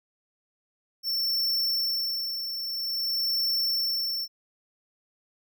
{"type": "tone with tremolo", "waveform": "square", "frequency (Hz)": 5410, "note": "E8", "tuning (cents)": 44, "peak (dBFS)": -24, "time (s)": [1.03, 4.28], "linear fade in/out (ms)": 50, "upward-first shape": "sine", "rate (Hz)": 0.5, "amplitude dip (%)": 55, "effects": []}